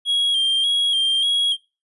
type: tone with vibrato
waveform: triangle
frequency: 3247 Hz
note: G#7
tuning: 40 cents flat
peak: -15 dBFS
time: 0.05-1.57 s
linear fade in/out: 50 ms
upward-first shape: square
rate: 1.7 Hz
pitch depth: 35 cents each way
effects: noise-tail reverb RT60 0.3 s tail -24 dB re dry + resampled to 24000 Hz